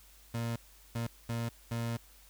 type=tone bursts at uneven times; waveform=30% pulse; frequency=116.54 Hz; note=A#2; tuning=in tune; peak=-30 dBFS; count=4; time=0.34-0.56 / 0.95-1.07 / 1.29-1.49 / 1.71-1.97 s; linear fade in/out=5 ms; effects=added 50 Hz sine -59 dBFS peak until 2.29 s + white hiss -60 dBFS RMS until 2.29 s